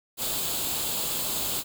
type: noise with comb filter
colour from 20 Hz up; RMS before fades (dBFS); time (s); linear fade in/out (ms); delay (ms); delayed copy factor
white; -29; 0.17-1.64; 50; 0.26; +0.6
effects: none